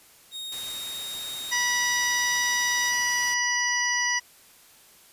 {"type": "tone with pitch glide", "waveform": "40% pulse", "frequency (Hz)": [3729, 3753], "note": ["A#7", "A#7"], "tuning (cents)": [0, 11], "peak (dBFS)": -32, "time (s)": [0.31, 2.93], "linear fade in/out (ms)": 50, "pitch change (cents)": 11, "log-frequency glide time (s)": [1.39, 1.91]}
{"type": "noise", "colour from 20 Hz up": "white", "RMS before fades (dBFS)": -39, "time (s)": [0.52, 3.34], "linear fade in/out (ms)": 2}
{"type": "harmonic tone", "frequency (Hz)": 976, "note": "B5", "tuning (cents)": -21, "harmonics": [1, 2, 3, 5, 6], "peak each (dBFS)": [-32, -25, -35, -33, -28], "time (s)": [1.51, 4.2], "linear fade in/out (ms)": 20}
{"effects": ["white hiss -54 dBFS RMS until 5.12 s", "resampled to 32000 Hz"]}